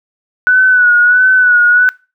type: tone with vibrato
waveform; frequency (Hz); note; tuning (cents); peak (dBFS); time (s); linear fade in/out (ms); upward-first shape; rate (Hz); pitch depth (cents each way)
sine; 1480; F#6; 0; -5; 0.47-1.89; 0; sine; 1.5; 46
effects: noise-tail reverb RT60 0.3 s tail -23 dB re dry